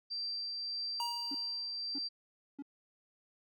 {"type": "tone with tremolo", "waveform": "sine", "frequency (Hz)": 4699, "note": "D8", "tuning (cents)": 0, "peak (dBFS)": -35, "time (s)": [0.1, 2.09], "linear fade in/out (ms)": 20, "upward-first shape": "triangle", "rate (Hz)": 1.7, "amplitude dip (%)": 25}
{"type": "tone with exponential decay", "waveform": "square", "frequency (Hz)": 947, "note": "A#5", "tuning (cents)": 27, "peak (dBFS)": -35, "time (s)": [1, 1.79], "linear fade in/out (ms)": 1, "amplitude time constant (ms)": 170}
{"type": "tone bursts", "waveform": "triangle", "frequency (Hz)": 282, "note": "C#4", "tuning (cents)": 30, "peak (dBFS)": -38, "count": 3, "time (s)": [1.31, 2.624], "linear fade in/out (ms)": 5, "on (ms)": 38, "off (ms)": 600}
{"effects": []}